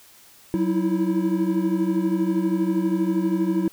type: tone cluster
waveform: triangle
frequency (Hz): 186.7 / 320.3 / 332.8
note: F#3 / E4 / E4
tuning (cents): +16 / -50 / +17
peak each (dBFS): -22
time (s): 0.54-3.68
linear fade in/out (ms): 0
effects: white hiss -51 dBFS RMS until 3.72 s